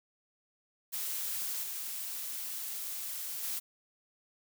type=noise with level steps; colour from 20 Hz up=blue; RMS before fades=-36 / -39 / -36 dBFS; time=0.92-3.6 s; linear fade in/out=20 ms; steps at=1.63 / 3.43 s; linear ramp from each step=5 ms; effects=none